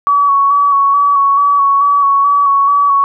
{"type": "tone with vibrato", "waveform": "sine", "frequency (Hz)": 1127, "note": "C#6", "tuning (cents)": 28, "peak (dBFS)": -7, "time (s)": [0.07, 3.04], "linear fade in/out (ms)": 0, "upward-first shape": "square", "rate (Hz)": 2.3, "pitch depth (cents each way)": 22, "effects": []}